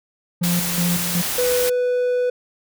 triangle tone with tremolo, 174.61 Hz, F3, in tune, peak -16 dBFS, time 0.41-1.22 s, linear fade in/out 10 ms, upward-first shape square, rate 2.7 Hz, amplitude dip 65%
white noise, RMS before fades -24 dBFS, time 0.43-1.7 s, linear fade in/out 10 ms
triangle tone, 495.2 Hz, B4, 5 cents sharp, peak -15 dBFS, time 1.38-2.3 s, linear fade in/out 5 ms
effects none

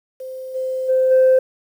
sine tone with level steps, 519 Hz, C5, 14 cents flat, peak -28 / -20 / -12 / -8 dBFS, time 0.2-1.39 s, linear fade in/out 5 ms, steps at 0.54 / 0.88 / 1.1 s, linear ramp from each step 20 ms, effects tanh soft clip ceiling -7 dBFS + 8-bit

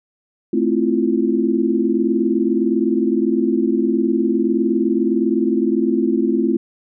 sine chord, F major seventh, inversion first, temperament equal, 220 / 261.6 / 329.6 / 349.2 Hz, A3 / C4 / E4 / F4, 0 / 0 / 0 / 0 cents, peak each -20 dBFS, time 0.53-6.57 s, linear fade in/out 5 ms, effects none

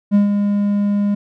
triangle tone with ADSR envelope, 203.7 Hz, G#3, 33 cents flat, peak -6 dBFS, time 0.11-1.15 s, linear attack 37 ms, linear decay 130 ms, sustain -6 dB, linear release 9 ms, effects none

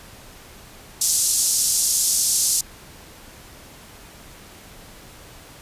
pink band-pass noise, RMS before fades -20 dBFS, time 1.01-2.61 s, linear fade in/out 5 ms, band 5600 to 11000 Hz, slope 24 dB/octave, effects pink hiss -44 dBFS RMS until 5.61 s + resampled to 32000 Hz

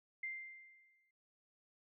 sine tone with exponential decay, 2093 Hz, C7, in tune, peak -38 dBFS, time 0.23-1.11 s, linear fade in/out 5 ms, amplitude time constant 190 ms, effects none

